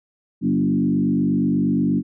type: tone with frequency modulation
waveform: sine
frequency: 233.1 Hz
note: A#3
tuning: in tune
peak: -16 dBFS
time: 0.41-2.03 s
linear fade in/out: 50 ms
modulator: 48.4 Hz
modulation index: 1.5
effects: none

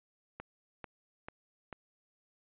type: click train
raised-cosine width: 0.5 ms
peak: -27 dBFS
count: 4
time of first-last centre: 0.4-1.727 s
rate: 2.26 Hz
effects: resampled to 8000 Hz

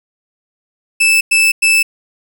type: tone bursts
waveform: 40% pulse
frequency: 2631 Hz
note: E7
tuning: 4 cents flat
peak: -7 dBFS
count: 3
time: 1-1.83 s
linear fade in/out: 10 ms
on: 210 ms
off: 100 ms
effects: none

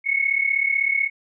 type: tone pair together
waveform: sine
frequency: 2181 / 2217 Hz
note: C#7 / C#7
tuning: -29 / 0 cents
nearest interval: unison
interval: 29 cents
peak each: -21 dBFS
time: 0.04-1.1 s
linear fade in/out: 50 ms
effects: none

